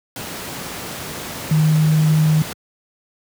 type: tone in noise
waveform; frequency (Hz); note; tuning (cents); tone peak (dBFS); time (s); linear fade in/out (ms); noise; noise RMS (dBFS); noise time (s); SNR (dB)
sine; 155.56; D#3; 0; -11; 1.51-2.42; 2; pink; -29; 0.16-2.53; +15
effects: high-pass 100 Hz 12 dB/octave